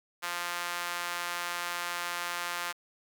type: tone with high-pass filter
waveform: sawtooth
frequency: 174.61 Hz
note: F3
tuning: in tune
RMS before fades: -35 dBFS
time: 0.22-2.73 s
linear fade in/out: 20 ms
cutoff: 1200 Hz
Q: 1.2
effects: none